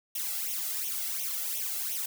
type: noise with flanger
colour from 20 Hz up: blue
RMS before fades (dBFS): -33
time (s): 0.15-2.06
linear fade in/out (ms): 5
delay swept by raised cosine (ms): 0.32 to 1.52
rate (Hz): 2.8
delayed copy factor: +0.85
effects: none